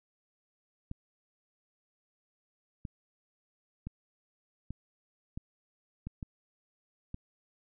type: clicks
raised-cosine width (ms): 5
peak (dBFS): -26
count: 8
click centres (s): 0.914 / 2.852 / 3.87 / 4.706 / 5.375 / 6.07 / 6.228 / 7.144
effects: none